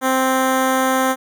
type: tone with notch filter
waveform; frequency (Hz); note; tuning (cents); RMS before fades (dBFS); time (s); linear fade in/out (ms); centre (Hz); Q
10% pulse; 261.6; C4; 0; -17; 0.01-1.16; 50; 4300; 1.7
effects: none